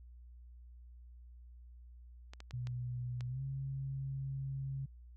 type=clicks; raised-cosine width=0.2 ms; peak=-32 dBFS; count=5; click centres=2.335 / 2.404 / 2.509 / 2.671 / 3.208 s
type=tone with pitch glide; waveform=sine; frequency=123.47 to 135.42 Hz; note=B2 to C#3; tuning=0 to -40 cents; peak=-37 dBFS; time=2.53-4.86 s; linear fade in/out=10 ms; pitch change=+160 cents; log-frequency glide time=3.27-3.42 s
effects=added 60 Hz sine -52 dBFS peak until 5.16 s